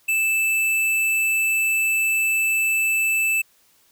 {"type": "tone with hard clipping", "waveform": "sine", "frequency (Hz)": 2637, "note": "E7", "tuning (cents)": 0, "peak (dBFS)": -19, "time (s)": [0.08, 3.42], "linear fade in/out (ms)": 10, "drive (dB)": 17, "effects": ["white hiss -59 dBFS RMS until 3.91 s"]}